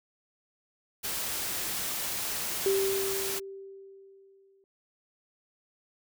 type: noise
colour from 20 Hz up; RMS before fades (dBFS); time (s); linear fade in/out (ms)
white; -33; 1.03-3.4; 20
type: tone with exponential decay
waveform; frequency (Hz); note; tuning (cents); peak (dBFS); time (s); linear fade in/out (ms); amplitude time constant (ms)
sine; 390; G4; -9; -22; 2.66-4.64; 1; 430
effects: none